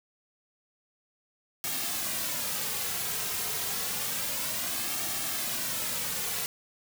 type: noise with flanger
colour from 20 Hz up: white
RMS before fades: -32 dBFS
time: 1.64-6.46 s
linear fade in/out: 0 ms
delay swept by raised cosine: 2 to 3.5 ms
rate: 0.29 Hz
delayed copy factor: -0.55
effects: none